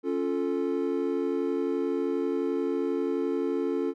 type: chord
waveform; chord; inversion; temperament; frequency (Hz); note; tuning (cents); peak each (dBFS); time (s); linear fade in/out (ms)
triangle; Db augmented; none; equal; 277.2 / 349.2 / 440; Db4 / F4 / A4; 0 / 0 / 0; -28; 0.03-3.94; 50
effects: none